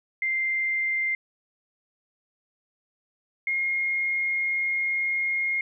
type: tone pair in turn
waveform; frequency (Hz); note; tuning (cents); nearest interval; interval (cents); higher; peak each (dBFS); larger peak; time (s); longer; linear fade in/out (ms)
sine; 2093 / 2141; C7 / C7; 0 / +39; unison; 39; second; -23; neither; 0.22-1.15 / 3.47-5.61; second; 2
effects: none